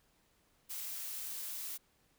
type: noise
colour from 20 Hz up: blue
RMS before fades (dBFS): -42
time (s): 0.69-1.78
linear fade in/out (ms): 20
effects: pink hiss -72 dBFS RMS until 2.18 s